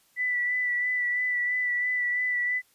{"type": "tone with vibrato", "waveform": "sine", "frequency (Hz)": 1975.5, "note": "B6", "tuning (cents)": 0, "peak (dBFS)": -24, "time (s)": [0.16, 2.62], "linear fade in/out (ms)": 50, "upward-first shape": "sine", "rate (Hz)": 3, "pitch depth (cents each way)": 22, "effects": ["white hiss -64 dBFS RMS until 2.74 s", "resampled to 32000 Hz"]}